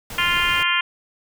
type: noise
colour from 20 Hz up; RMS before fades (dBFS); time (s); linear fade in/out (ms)
pink; -33; 0.1-0.63; 2
type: harmonic tone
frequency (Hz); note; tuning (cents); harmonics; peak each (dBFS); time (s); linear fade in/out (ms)
349.2; F4; 0; 3 / 4 / 5 / 6 / 7 / 8 / 9; -25 / -25 / -25 / -25 / -25 / -25 / -25; 0.18-0.81; 5
effects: none